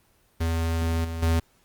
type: tone with level steps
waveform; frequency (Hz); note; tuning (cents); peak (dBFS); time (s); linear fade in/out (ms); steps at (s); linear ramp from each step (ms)
square; 82.41; E2; 0; -23 / -30 / -20; 0.4-1.4; 10; 1.04 / 1.22; 10
effects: pink hiss -63 dBFS RMS until 1.64 s + Opus 24 kbps